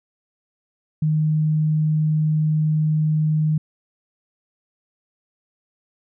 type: tone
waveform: sine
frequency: 154.6 Hz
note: D#3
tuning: 11 cents flat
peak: -16 dBFS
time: 1.02-3.58 s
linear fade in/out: 5 ms
effects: none